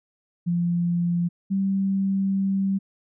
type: tone pair in turn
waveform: sine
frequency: 173.1 / 194.3 Hz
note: F3 / G3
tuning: -15 / -15 cents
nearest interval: major second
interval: 200 cents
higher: second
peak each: -20 dBFS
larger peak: neither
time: 0.46-1.29 / 1.5-2.79 s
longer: second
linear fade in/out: 20 ms
effects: none